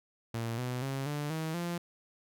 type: tone with pitch steps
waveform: sawtooth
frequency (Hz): 115.3 / 125.01 / 135.54 / 146.96 / 159.33 / 172.75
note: A#2 / B2 / C#3 / D3 / D#3 / F3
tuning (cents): -19 / +21 / -39 / +2 / +41 / -19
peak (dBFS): -29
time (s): 0.34-1.78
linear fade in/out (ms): 5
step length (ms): 240
effects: none